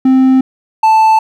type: tone pair in turn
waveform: triangle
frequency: 261.6 / 879.9 Hz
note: C4 / A5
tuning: 0 / 0 cents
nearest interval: octave + major sixth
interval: 2100 cents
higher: second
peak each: -3 dBFS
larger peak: neither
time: 0.05-0.41 / 0.83-1.19 s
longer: neither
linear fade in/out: 5 ms
effects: none